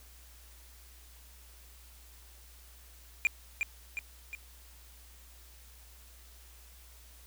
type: tone with echo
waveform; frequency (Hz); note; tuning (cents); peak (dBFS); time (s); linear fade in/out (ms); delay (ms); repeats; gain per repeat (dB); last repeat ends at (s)
triangle; 2400; D7; +37; -21; 3.25-3.27; 0; 360; 3; -5; 4.35
effects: added 60 Hz sine -54 dBFS peak until 7.26 s + white hiss -58 dBFS RMS until 7.26 s